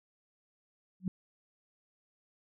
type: tone with exponential growth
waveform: sine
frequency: 185 Hz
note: F#3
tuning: in tune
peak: -25 dBFS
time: 1-1.08 s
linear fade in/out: 2 ms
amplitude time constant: 16 ms
effects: none